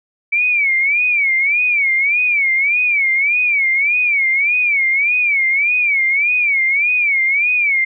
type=tone with vibrato; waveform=sine; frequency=2287 Hz; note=D7; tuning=47 cents flat; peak=-12 dBFS; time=0.32-7.85 s; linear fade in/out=10 ms; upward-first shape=sine; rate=1.7 Hz; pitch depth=150 cents each way; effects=none